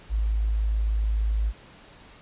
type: tone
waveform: sine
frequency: 53.4 Hz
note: G#1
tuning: 49 cents sharp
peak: -21 dBFS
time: 0.09-1.53 s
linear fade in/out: 50 ms
effects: pink hiss -50 dBFS RMS until 2.21 s + resampled to 8000 Hz